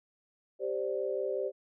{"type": "chord", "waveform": "sine", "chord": "G suspended fourth", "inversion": "none", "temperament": "just", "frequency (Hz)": [392, 522.7, 588], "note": ["G4", "C5", "D5"], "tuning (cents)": [0, -2, 2], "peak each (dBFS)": [-34, -34, -36], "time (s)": [0.59, 1.52], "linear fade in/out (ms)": 50, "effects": []}